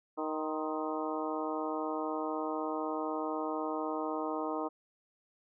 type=harmonic tone with a mistuned harmonic; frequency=156 Hz; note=D#3; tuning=5 cents sharp; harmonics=2 / 3 / 4 / 5 / 6 / 7 / 8; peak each=-37 / -39 / -40 / -41 / -42 / -42 / -43 dBFS; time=0.17-4.69 s; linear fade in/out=20 ms; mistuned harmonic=7; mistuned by=-57 cents; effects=none